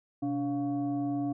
sine tone with frequency modulation, 286.8 Hz, D4, 41 cents flat, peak -28 dBFS, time 0.22-1.33 s, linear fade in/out 10 ms, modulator 415 Hz, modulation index 0.64, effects none

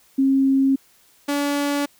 sine / sawtooth tone pair in turn, 269.7 / 286.3 Hz, C#4 / D4, -47 / -44 cents, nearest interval minor second, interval 103 cents, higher second, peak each -14 / -16 dBFS, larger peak first, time 0.18-0.76 / 1.28-1.86 s, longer neither, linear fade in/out 10 ms, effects white hiss -56 dBFS RMS until 1.99 s

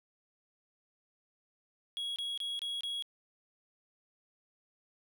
triangle tone bursts, 3322 Hz, G#7, in tune, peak -33 dBFS, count 5, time 1.97-3.024 s, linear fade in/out 0 ms, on 190 ms, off 26 ms, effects none

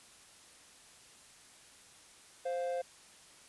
triangle tone pair together, 523.3 / 698.5 Hz, C5 / F5, 0 / 0 cents, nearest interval perfect fourth, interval 500 cents, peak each -32 / -37 dBFS, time 2.45-2.82 s, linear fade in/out 10 ms, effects white hiss -58 dBFS RMS until 3.48 s + resampled to 24000 Hz

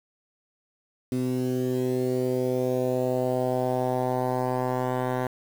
10% pulse tone with low-pass filter sweep, 127.1 Hz, C3, 50 cents flat, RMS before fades -26 dBFS, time 1.12-5.27 s, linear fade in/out 2 ms, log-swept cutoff 290 to 1300 Hz, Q 2.3, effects 7-bit

